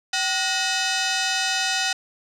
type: ring-modulated tone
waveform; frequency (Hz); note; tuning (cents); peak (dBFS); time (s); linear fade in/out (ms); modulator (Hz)
10% pulse; 1108; C#6; -1; -9; 0.13-1.93; 5; 342
effects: low-pass 8000 Hz 12 dB/octave